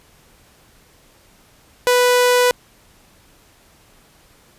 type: tone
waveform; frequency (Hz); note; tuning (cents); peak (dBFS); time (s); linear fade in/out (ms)
sawtooth; 493.9; B4; 0; -8; 1.87-2.51; 0
effects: pink hiss -52 dBFS RMS until 4.58 s + resampled to 32000 Hz